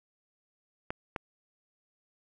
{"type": "clicks", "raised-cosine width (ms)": 0.5, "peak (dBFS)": -18, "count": 2, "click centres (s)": [0.905, 1.162], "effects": []}